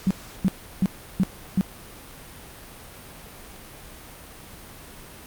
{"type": "tone bursts", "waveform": "sine", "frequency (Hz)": 189.5, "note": "F#3", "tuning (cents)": 42, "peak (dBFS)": -16, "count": 5, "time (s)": [0.07, 1.61], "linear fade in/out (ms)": 0, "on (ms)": 36, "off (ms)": 340, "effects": ["pink hiss -43 dBFS RMS until 5.26 s", "Opus 48 kbps"]}